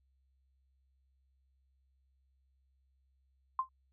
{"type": "tone with exponential decay", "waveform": "sine", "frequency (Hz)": 1046.5, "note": "C6", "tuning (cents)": 0, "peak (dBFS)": -25, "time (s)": [3.59, 3.69], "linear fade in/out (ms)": 2, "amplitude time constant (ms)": 20, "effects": ["added 66 Hz sine -70 dBFS peak until 3.92 s"]}